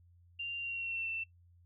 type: tone with pitch glide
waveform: sine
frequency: 2781 to 2680 Hz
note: F7 to E7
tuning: -8 to +28 cents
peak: -35 dBFS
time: 0.39-1.24 s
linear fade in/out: 10 ms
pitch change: -64 cents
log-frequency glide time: 0.58-1.1 s
effects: noise-tail reverb RT60 0.1 s tail -19 dB re dry + added 87 Hz sine -60 dBFS peak until 1.65 s